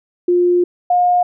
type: tone pair in turn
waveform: sine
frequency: 353.9 / 714.4 Hz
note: F4 / F5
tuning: +23 / +39 cents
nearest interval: octave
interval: 1216 cents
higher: second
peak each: -10 dBFS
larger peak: neither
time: 0.28-0.64 / 0.9-1.23 s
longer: first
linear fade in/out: 5 ms
effects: none